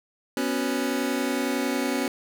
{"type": "chord", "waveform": "sawtooth", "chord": "B suspended second", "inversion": "none", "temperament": "just", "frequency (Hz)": [246.9, 277.8, 370.4], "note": ["B3", "C#4", "F#4"], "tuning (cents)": [0, 4, 2], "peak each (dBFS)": [-24, -23, -27], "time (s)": [0.37, 2.08], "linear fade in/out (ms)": 2, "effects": []}